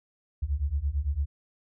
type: beating tone pair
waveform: sine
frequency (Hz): 66.8 / 75.7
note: C2 / D#2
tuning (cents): +36 / -47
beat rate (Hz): 8.9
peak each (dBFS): -29 / -28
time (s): 0.42-1.26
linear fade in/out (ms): 10
effects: none